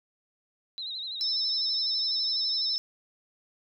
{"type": "tone with vibrato", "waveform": "sine", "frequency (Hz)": 3908, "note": "B7", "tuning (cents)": -19, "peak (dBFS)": -33, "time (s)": [0.78, 2.76], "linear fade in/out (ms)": 0, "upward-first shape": "sine", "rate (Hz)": 12, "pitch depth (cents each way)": 93}
{"type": "tone", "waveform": "sine", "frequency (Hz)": 5274, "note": "E8", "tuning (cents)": 0, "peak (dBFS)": -26, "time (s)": [1.21, 2.78], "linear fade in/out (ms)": 0}
{"effects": []}